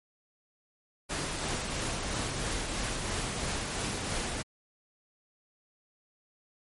pink noise with tremolo, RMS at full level -32 dBFS, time 1.09-4.43 s, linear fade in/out 20 ms, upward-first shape triangle, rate 3 Hz, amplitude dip 30%, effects MP3 48 kbps

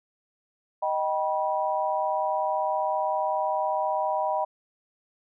sine chord, Eb augmented, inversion none, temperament just, 622.3 / 777.8 / 972.3 Hz, Eb5 / G5 / B5, 0 / -14 / -27 cents, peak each -28 dBFS, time 0.82-4.45 s, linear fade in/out 10 ms, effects none

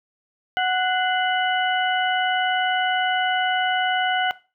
harmonic tone with a mistuned harmonic, 740 Hz, F#5, in tune, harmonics 1 / 2 / 3 / 4, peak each -21 / -24 / -29 / -27 dBFS, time 0.57-4.31 s, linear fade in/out 0 ms, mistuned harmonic 3, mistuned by -130 cents, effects noise-tail reverb RT60 0.3 s tail -18 dB re dry

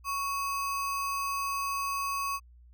sine tone with sample-and-hold, 1113 Hz, C#6, 7 cents sharp, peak -29 dBFS, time 0.04-2.4 s, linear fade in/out 50 ms, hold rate 3675 Hz, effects added 60 Hz sine -52 dBFS peak until 2.73 s

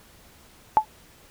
sine tone with exponential decay, 865 Hz, A5, 30 cents flat, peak -8 dBFS, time 0.77-0.85 s, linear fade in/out 0 ms, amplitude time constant 17 ms, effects pink hiss -53 dBFS RMS until 1.3 s

